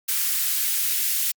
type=noise with high-pass filter sweep; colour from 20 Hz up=blue; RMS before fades=-23 dBFS; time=0.08-1.32 s; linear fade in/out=10 ms; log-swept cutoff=1400 to 2100 Hz; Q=1.1; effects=Opus 48 kbps